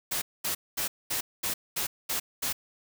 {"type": "noise bursts", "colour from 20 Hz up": "white", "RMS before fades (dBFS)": -30, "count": 8, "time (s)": [0.11, 2.53], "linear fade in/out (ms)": 10, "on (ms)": 110, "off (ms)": 220, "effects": []}